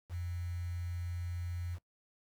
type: tone with quantisation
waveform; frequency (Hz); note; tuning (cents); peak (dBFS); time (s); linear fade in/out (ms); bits
sine; 87.31; F2; 0; -36; 0.09-1.79; 50; 9
effects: noise-tail reverb RT60 0.1 s tail -20 dB re dry